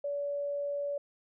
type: tone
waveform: sine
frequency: 572 Hz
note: D5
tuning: 46 cents flat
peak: -31 dBFS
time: 0.04-0.98 s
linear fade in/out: 5 ms
effects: none